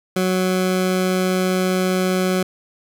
20% pulse tone, 185 Hz, F#3, in tune, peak -12 dBFS, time 0.16-2.43 s, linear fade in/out 5 ms, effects none

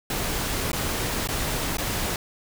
pink noise with dropouts, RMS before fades -27 dBFS, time 0.1-2.16 s, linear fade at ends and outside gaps 2 ms, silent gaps 0.718-0.73 / 1.274-1.287 / 1.771-1.783 s, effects none

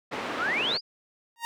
pink band-pass noise, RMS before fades -33 dBFS, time 0.11-0.78 s, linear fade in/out 20 ms, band 310 to 2500 Hz, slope 12 dB/octave
sine exponential sweep, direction up, 1174.7 to 5120 Hz, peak -25 dBFS, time 0.37-0.81 s, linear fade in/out 50 ms
sawtooth tone with exponential growth, 932.3 Hz, A#5, in tune, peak -23 dBFS, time 1.36-1.45 s, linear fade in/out 0 ms, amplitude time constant 19 ms
effects none

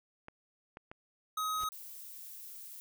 clicks, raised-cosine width 0.5 ms, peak -31 dBFS, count 3, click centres 0.284 / 0.771 / 0.915 s
square tone, 1265 Hz, D#6, 28 cents sharp, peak -33 dBFS, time 1.37-1.69 s, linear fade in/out 5 ms
pink noise with exponential growth, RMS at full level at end -47 dBFS, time 1.47-1.64 s, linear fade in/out 2 ms, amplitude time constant 36 ms
violet noise, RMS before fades -48 dBFS, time 1.72-2.8 s, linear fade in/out 0 ms
effects none

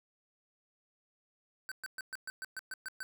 square tone bursts, 1537 Hz, G6, 35 cents flat, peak -39 dBFS, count 10, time 1.69-3.03 s, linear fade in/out 0 ms, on 26 ms, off 120 ms, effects none

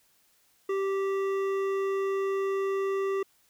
triangle tone with hard clipping, 390 Hz, G4, 9 cents flat, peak -28 dBFS, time 0.69-3.23 s, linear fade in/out 5 ms, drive 15 dB, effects white hiss -66 dBFS RMS until 3.49 s

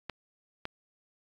clicks, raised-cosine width 0.3 ms, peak -19 dBFS, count 2, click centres 0.097 / 0.654 s, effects AAC 48 kbps

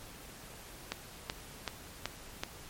click train, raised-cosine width 0.2 ms, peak -16 dBFS, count 5, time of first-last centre 0.92-2.435 s, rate 2.64 Hz, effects pink hiss -50 dBFS RMS until 2.69 s + MP3 64 kbps

